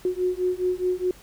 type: beating tone pair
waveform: sine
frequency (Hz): 362.2 / 367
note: F#4 / F#4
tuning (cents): -37 / -14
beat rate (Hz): 4.8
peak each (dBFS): -25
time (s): 0.05-1.11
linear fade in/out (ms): 2
effects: added 50 Hz sine -52 dBFS peak until 1.22 s + pink hiss -50 dBFS RMS until 1.22 s